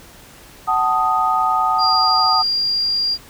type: chord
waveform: sine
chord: D# diminished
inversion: first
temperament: equal with one note detuned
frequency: 750.3 / 880 / 1244.5 Hz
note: F#5 / A5 / D#6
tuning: +24 / 0 / 0 cents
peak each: -20 / -20 / -17 dBFS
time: 0.67-2.43 s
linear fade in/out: 20 ms
type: tone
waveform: sine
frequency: 4784 Hz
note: D8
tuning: 31 cents sharp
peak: -16 dBFS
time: 1.78-3.18 s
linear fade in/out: 50 ms
effects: pink hiss -43 dBFS RMS until 3.29 s